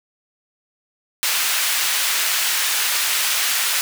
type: high-pass noise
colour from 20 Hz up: pink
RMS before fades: -20 dBFS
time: 1.23-3.81 s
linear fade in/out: 0 ms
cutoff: 1700 Hz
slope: 12 dB/octave
effects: none